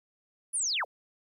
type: linear sweep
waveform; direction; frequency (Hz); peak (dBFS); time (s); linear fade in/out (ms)
sine; down; 10220 to 349.9; -27; 0.53-0.85; 20
effects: 11-bit